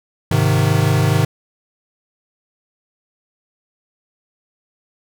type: chord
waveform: square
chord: Ab major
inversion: none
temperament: equal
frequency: 103.83 / 130.81 / 155.56 Hz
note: Ab2 / C3 / Eb3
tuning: 0 / 0 / 0 cents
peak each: -18 dBFS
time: 0.31-1.25 s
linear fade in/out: 5 ms
effects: none